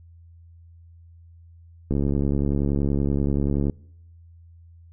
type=click train; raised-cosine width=3 ms; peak=-11 dBFS; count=127; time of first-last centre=1.91-3.697 s; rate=70.5 Hz; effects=noise-tail reverb RT60 0.8 s tail -26 dB re dry + added 84 Hz sine -46 dBFS peak until 4.92 s

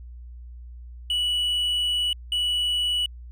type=tone pair in turn; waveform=triangle; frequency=2946 / 2946 Hz; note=F#7 / F#7; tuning=-8 / -8 cents; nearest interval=unison; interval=0 cents; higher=neither; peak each=-20 dBFS; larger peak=neither; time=1.1-2.13 / 2.32-3.06 s; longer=first; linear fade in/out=2 ms; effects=added 60 Hz sine -38 dBFS peak until 3.31 s

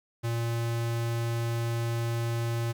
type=tone; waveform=square; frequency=116.54 Hz; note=A#2; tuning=in tune; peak=-28 dBFS; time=0.23-2.73 s; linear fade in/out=20 ms; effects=11-bit

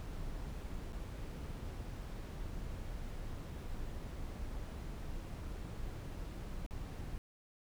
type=noise with dropouts; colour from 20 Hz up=brown; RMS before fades=-43 dBFS; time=0-7.18 s; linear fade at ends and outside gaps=0 ms; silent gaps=0.923-0.931 / 6.663-6.709 s; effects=none

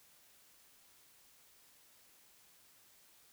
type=silence; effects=white hiss -65 dBFS RMS until 3.32 s

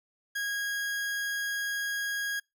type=tone; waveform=40% pulse; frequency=1642 Hz; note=G#6; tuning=20 cents flat; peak=-29 dBFS; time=0.35-2.4 s; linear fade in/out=10 ms; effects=noise-tail reverb RT60 0.2 s tail -26 dB re dry

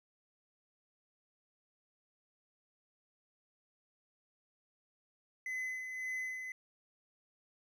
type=tone with tremolo; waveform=triangle; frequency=2028 Hz; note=B6; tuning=45 cents sharp; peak=-34 dBFS; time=5.46-6.52 s; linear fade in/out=2 ms; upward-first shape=sine; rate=1.8 Hz; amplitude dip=45%; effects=none

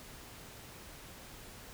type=silence; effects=pink hiss -51 dBFS RMS until 1.73 s

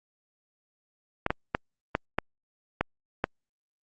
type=clicks; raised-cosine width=0.5 ms; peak=-9 dBFS; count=7; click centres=1.264 / 1.305 / 1.549 / 1.951 / 2.186 / 2.81 / 3.241 s; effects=Opus 48 kbps

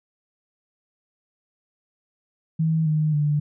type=tone with pitch steps; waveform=sine; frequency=160.3 / 154.04 / 148.02 Hz; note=E3 / D#3 / D3; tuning=-48 / -17 / +14 cents; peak=-18 dBFS; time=2.59-3.4 s; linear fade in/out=10 ms; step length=270 ms; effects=none

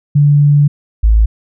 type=tone pair in turn; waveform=sine; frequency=145.3 / 54.43 Hz; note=D3 / A1; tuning=-18 / -18 cents; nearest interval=octave + perfect fourth; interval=1700 cents; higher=first; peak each=-5 dBFS; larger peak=neither; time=0.15-0.68 / 1.03-1.26 s; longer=first; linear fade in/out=10 ms; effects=none

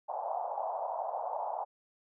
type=band-pass noise; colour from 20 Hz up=pink; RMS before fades=-36 dBFS; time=0.08-1.65 s; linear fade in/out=20 ms; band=640 to 900 Hz; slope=48 dB/octave; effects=none

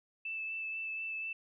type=tone with vibrato; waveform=sine; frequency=2637 Hz; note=E7; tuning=in tune; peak=-36 dBFS; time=0.25-1.33 s; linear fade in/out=5 ms; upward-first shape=sine; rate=4.1 Hz; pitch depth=13 cents each way; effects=none

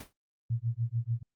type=noise with exponential decay; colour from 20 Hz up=pink; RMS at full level=-39 dBFS; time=0-0.13 s; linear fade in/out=5 ms; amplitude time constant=28 ms
type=tone with tremolo; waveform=sine; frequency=116.54 Hz; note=A#2; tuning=in tune; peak=-25 dBFS; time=0.5-1.23 s; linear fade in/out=5 ms; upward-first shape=sine; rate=6.8 Hz; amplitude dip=100%
effects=Opus 32 kbps

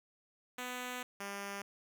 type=tone pair in turn; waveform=5% pulse; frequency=249.3 / 199.76 Hz; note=B3 / G3; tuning=+16 / +33 cents; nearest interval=major third; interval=383 cents; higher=first; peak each=-28 / -29 dBFS; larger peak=first; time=0.58-1.03 / 1.2-1.62 s; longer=first; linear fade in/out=5 ms; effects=none

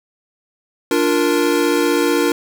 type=chord; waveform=square; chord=Bb major; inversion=first; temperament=equal; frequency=293.7 / 349.2 / 466.2 Hz; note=D4 / F4 / Bb4; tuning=0 / 0 / 0 cents; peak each=-19 dBFS; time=0.91-2.32 s; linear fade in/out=2 ms; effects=none

